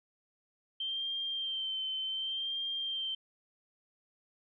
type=tone with vibrato; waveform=sine; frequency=3136 Hz; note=G7; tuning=in tune; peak=-33 dBFS; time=0.8-3.15 s; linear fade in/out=5 ms; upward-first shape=sine; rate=0.67 Hz; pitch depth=33 cents each way; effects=none